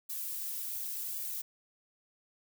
violet noise with flanger, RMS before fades -38 dBFS, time 0.09-1.42 s, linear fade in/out 10 ms, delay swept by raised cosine 1.7 to 4.3 ms, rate 0.91 Hz, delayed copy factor +0.95, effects none

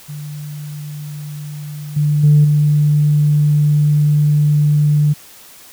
sine tone with level steps, 148.4 Hz, D3, 18 cents sharp, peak -25 / -11 / -5 / -9 dBFS, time 0.08-5.14 s, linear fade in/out 20 ms, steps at 1.96 / 2.23 / 2.44 s, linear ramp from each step 10 ms, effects tanh soft clip ceiling -2 dBFS + white hiss -41 dBFS RMS until 5.72 s

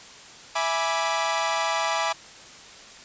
sawtooth chord, E dominant seventh, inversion none, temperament equal with one note detuned, 659.3 / 830.6 / 982.6 / 1174.7 Hz, E5 / G#5 / B5 / D6, 0 / 0 / -9 / 0 cents, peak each -25 dBFS, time 0.55-2.13 s, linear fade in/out 10 ms, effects white hiss -45 dBFS RMS until 3.04 s + resampled to 16000 Hz

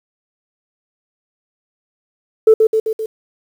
sine tone with echo, 440 Hz, A4, in tune, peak -3 dBFS, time 2.47-2.54 s, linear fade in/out 5 ms, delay 130 ms, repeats 4, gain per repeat -4 dB, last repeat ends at 3.06 s, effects tanh soft clip ceiling 0 dBFS + 7-bit

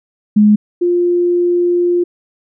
sine tone pair in turn, 210 / 351 Hz, G#3 / F4, +19 / +9 cents, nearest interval major sixth, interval 890 cents, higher second, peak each -5 / -10 dBFS, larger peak first, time 0.36-0.56 / 0.81-2.04 s, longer second, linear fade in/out 10 ms, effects none

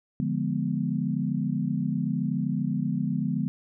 sine chord, D diminished seventh, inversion none, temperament equal, 146.83 / 174.61 / 207.7 / 246.9 Hz, D3 / F3 / Ab3 / Cb4, 0 / 0 / 0 / 0 cents, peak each -30 dBFS, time 0.2-3.48 s, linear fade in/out 0 ms, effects none

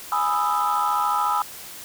sine chord, E major seventh, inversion first, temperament equal, 830.6 / 987.8 / 1244.5 / 1318.5 Hz, G#5 / B5 / D#6 / E6, 0 / 0 / 0 / 0 cents, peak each -24 dBFS, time 0.12-1.42 s, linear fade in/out 2 ms, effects tanh soft clip ceiling -13 dBFS + white hiss -39 dBFS RMS until 1.84 s

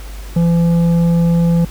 sine tone with tanh clipping, 169.4 Hz, E3, 48 cents sharp, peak -11 dBFS, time 0.36-1.65 s, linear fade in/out 5 ms, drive 8 dB, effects added 50 Hz sine -27 dBFS peak until 1.7 s + pink hiss -38 dBFS RMS until 1.7 s

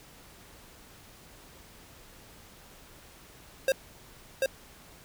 square tone with echo, 535 Hz, C5, 38 cents sharp, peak -22 dBFS, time 3.68-3.72 s, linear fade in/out 2 ms, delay 740 ms, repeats 1, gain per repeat -2 dB, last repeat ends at 4.46 s, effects pink hiss -53 dBFS RMS until 5.04 s

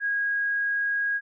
sine tone, 1642 Hz, G#6, 20 cents flat, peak -23 dBFS, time 0-1.21 s, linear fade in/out 50 ms, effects none

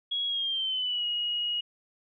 sine tone with pitch glide, 3322 to 2892 Hz, G#7 to F#7, 0 to -40 cents, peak -27 dBFS, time 0.11-1.61 s, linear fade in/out 10 ms, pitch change -240 cents, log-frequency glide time 0.27-1.05 s, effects none

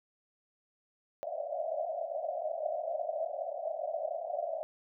pink band-pass noise, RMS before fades -36 dBFS, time 1.23-4.63 s, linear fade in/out 0 ms, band 590 to 700 Hz, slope 96 dB/octave, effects none

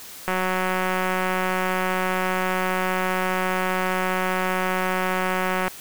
click train, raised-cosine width 0.5 ms, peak -9 dBFS, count 1000, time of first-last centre 0.28-5.68 s, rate 185 Hz, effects white hiss -40 dBFS RMS until 5.8 s

